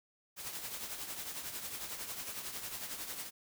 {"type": "noise with tremolo", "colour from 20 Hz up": "white", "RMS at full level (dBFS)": -40, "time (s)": [0.36, 3.31], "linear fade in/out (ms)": 50, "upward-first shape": "triangle", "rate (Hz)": 11, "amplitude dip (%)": 60, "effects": []}